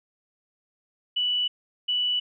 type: tone pair in turn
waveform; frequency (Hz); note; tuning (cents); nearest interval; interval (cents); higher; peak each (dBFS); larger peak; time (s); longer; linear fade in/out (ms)
sine; 2960 / 2960; F#7 / F#7; 0 / 0; unison; 0; neither; -22 / -22; neither; 1.16-1.48 / 1.88-2.2; neither; 10
effects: none